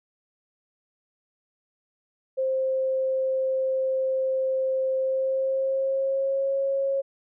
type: tone with pitch glide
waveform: sine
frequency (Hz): 526 to 546.1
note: C5 to C#5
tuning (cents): +9 to -26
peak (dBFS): -22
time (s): 2.37-7.02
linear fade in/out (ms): 20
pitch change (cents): +65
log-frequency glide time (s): 4.98-6.56
effects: none